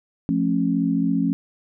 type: chord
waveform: sine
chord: F augmented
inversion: none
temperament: just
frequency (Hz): 174.61 / 218.3 / 272.8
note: F3 / A3 / C#4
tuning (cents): 0 / -13 / -28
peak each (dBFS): -23 / -24 / -21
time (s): 0.29-1.33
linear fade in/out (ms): 0
effects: none